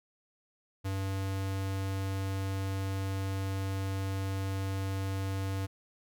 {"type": "tone", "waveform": "square", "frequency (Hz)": 96.7, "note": "G2", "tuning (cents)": -23, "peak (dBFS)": -32, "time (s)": [0.84, 5.67], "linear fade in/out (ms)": 20, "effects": []}